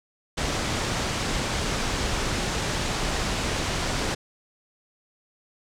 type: low-pass noise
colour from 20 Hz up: pink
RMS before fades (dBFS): -27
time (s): 0.37-4.15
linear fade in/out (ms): 10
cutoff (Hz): 7800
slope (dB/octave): 24
effects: none